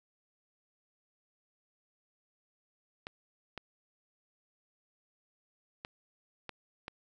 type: clicks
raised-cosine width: 0.3 ms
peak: -24 dBFS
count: 5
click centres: 3.069 / 3.577 / 5.849 / 6.493 / 6.881 s
effects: none